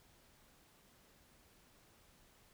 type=silence; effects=pink hiss -67 dBFS RMS until 2.53 s